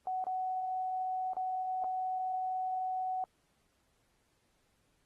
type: tone with dropouts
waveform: sine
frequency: 746 Hz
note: F#5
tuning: 14 cents sharp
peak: -32 dBFS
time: 0.07-3.24 s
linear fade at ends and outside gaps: 1 ms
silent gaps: 0.241-0.267 / 1.334-1.367 / 1.839-1.843 s
effects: pink hiss -75 dBFS RMS until 5.05 s + AAC 32 kbps